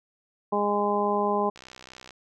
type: harmonic tone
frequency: 205.4 Hz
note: G#3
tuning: 19 cents flat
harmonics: 1 / 2 / 3 / 4 / 5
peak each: -30 / -27 / -30 / -28 / -28 dBFS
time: 0.52-1.5 s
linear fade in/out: 10 ms
type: click train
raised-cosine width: 0.2 ms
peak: -27 dBFS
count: 36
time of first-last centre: 1.56-2.107 s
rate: 64 Hz
effects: none